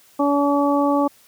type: harmonic tone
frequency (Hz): 285.1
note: C#4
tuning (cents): +49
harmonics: 1 / 2 / 3 / 4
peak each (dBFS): -18 / -21 / -23 / -24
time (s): 0.19-1.08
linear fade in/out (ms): 10
effects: white hiss -53 dBFS RMS until 1.27 s + high-pass 60 Hz 12 dB/octave